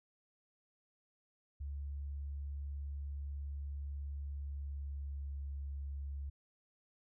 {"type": "tone with pitch glide", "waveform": "sine", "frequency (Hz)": [70.8, 69.95], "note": ["C#2", "C#2"], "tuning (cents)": [37, 16], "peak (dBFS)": -39, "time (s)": [1.6, 6.3], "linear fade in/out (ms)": 10, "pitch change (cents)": -21, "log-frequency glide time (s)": [4.21, 5.45], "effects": []}